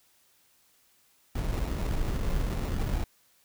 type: noise with sample-and-hold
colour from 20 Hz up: brown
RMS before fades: -29 dBFS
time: 1.35-3.04 s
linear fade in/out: 5 ms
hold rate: 1575 Hz
effects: white hiss -65 dBFS RMS until 3.44 s